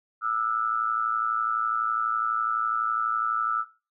sine tone with amplitude modulation, 1318.5 Hz, E6, in tune, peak -19 dBFS, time 0.21-3.65 s, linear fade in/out 50 ms, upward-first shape sine, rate 112 Hz, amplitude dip 95%, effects noise-tail reverb RT60 0.3 s tail -17 dB re dry

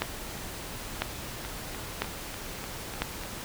two click trains, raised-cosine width 0.3 ms, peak -22 / -10 dBFS, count 7 / 4, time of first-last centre 1.45-3.236 / 0.02-3.02 s, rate 3.36 / 1 Hz, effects pink hiss -39 dBFS RMS until 3.44 s

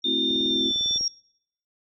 sine tone with exponential growth, 5588 Hz, F8, in tune, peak -21 dBFS, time 0.02-1.08 s, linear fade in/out 2 ms, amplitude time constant 230 ms
sine chord, F# half-diminished seventh, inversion first, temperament equal, 220 / 261.6 / 329.6 / 370 Hz, A3 / C4 / E4 / F#4, 0 / 0 / 0 / 0 cents, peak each -35 / -29 / -30 / -32 dBFS, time 0.04-0.73 s, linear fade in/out 50 ms
sine tone with pitch glide, 3618 to 3531 Hz, A7 to A7, +48 to +5 cents, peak -22 dBFS, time 0.04-0.98 s, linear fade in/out 5 ms, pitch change -43 cents, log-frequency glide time 0.48-0.69 s
click train, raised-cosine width 2 ms, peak -28 dBFS, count 15, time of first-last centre 0.31-1.01 s, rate 20 Hz
effects noise-tail reverb RT60 0.7 s tail -24 dB re dry

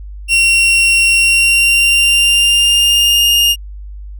40% pulse tone with pitch glide, 2741 to 2831 Hz, F7 to F7, -33 to +23 cents, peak -7 dBFS, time 0.28-3.56 s, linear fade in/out 50 ms, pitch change +56 cents, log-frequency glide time 1.15-3.28 s, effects added 50 Hz sine -26 dBFS peak until 4.19 s

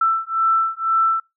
sine beating tone pair, 1330 / 1332 Hz, E6 / E6, +15 / +18 cents, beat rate 2 Hz, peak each -19 / -19 dBFS, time 0.01-1.2 s, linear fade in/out 5 ms, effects noise-tail reverb RT60 0.2 s tail -25 dB re dry

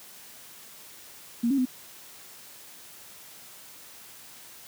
sine tone with pitch steps, 235 / 275.9 / 254 Hz, A#3 / C#4 / B3, +14 / -8 / +49 cents, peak -21 dBFS, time 1.43-1.655 s, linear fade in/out 10 ms, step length 75 ms, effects white hiss -48 dBFS RMS until 4.67 s + high-pass 80 Hz 12 dB/octave

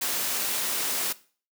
white noise, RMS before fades -28 dBFS, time 0.01-1.13 s, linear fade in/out 10 ms, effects noise-tail reverb RT60 0.4 s tail -18 dB re dry + high-pass 200 Hz 12 dB/octave

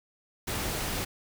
pink noise, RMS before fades -32 dBFS, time 0.47-1.05 s, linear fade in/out 10 ms, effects none

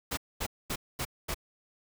pink noise bursts, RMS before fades -33 dBFS, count 5, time 0.11-1.345 s, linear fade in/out 10 ms, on 63 ms, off 230 ms, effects none

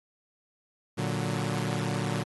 sawtooth chord, Bb augmented, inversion none, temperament equal, 116.54 / 146.83 / 185 Hz, Bb2 / D3 / F#3, 0 / 0 / 0 cents, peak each -28 / -28 / -29 dBFS, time 0.97-2.24 s, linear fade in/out 20 ms, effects AAC 32 kbps

